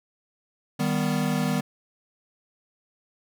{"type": "chord", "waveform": "square", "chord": "Eb augmented", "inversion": "none", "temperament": "equal", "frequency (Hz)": [155.56, 196, 246.9], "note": ["Eb3", "G3", "B3"], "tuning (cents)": [0, 0, 0], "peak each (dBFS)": -28, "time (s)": [0.79, 1.61], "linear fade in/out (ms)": 10, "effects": []}